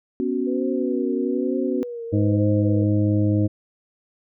sine chord, B suspended second, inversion none, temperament just, 246.9 / 277.8 / 370.4 Hz, B3 / C#4 / F#4, 0 / +4 / +2 cents, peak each -25 dBFS, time 0.2-1.83 s, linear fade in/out 0 ms
sine tone with vibrato, 491.8 Hz, B4, 7 cents flat, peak -29 dBFS, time 0.46-2.85 s, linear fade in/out 20 ms, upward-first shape triangle, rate 1.1 Hz, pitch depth 120 cents each way
harmonic tone, 104.1 Hz, G#2, 5 cents sharp, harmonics 1 / 2 / 3 / 5 / 6, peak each -19 / -25 / -21 / -30 / -35 dBFS, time 2.12-3.48 s, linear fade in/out 20 ms
effects none

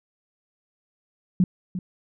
sine tone with echo, 182.2 Hz, F#3, 26 cents flat, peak -14 dBFS, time 1.4-1.44 s, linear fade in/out 2 ms, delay 350 ms, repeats 1, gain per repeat -12 dB, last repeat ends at 1.79 s, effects none

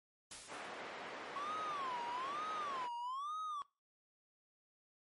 white noise with exponential decay, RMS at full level -47 dBFS, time 0.31-1.19 s, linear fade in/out 2 ms, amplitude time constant 190 ms
pink band-pass noise, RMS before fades -48 dBFS, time 0.47-2.89 s, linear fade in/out 50 ms, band 440 to 2300 Hz, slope 12 dB/octave
triangle tone with vibrato, 1094 Hz, C#6, 23 cents flat, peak -38 dBFS, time 1.36-3.62 s, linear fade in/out 0 ms, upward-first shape sine, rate 1.1 Hz, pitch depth 250 cents each way
effects noise-tail reverb RT60 0.3 s tail -22 dB re dry + MP3 48 kbps

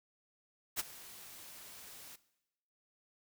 white noise with ADSR envelope, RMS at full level -33 dBFS, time 0.76-2.16 s, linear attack 35 ms, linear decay 23 ms, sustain -19 dB, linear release 7 ms, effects noise-tail reverb RT60 0.9 s tail -18 dB re dry

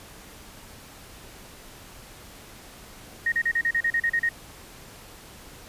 sine tone bursts, 1864.7 Hz, A#6, in tune, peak -20 dBFS, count 11, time 3.26-4.291 s, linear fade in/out 5 ms, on 61 ms, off 36 ms, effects pink hiss -46 dBFS RMS until 5.68 s + resampled to 32000 Hz

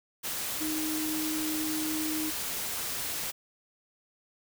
sine tone in noise, 311.1 Hz, D#4, in tune, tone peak -31 dBFS, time 0.6-2.31 s, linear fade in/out 20 ms, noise white, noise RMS -34 dBFS, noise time 0.23-3.32 s, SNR 0 dB, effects none

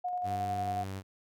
sine tone with tremolo, 721 Hz, F#5, 45 cents flat, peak -30 dBFS, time 0.04-0.84 s, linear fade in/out 10 ms, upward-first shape square, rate 11 Hz, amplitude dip 25%
sawtooth tone with pitch glide, 97.4 to 96.39 Hz, G2 to G2, -11 to -29 cents, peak -33 dBFS, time 0.23-1.03 s, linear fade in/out 50 ms, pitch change -18 cents, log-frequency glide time 0.47-0.8 s
effects none

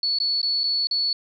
sine tone with dropouts, 4424 Hz, C#8, 4 cents flat, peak -20 dBFS, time 0.03-1.13 s, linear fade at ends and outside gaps 2 ms, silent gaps 0.187-0.201 / 0.416-0.429 / 0.635-0.639 / 0.871-0.911 s, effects none

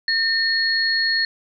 sine tone pair together, 1815 / 4317 Hz, A#6 / C#8, -47 / -47 cents, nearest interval octave + minor third, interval 1500 cents, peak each -20 dBFS, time 0.08-1.25 s, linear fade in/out 2 ms, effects none

